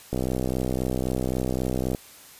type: click train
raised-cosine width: 2 ms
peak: -13 dBFS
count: 117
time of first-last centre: 0.13-1.948 s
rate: 63.8 Hz
effects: white hiss -48 dBFS RMS until 2.39 s + resampled to 32000 Hz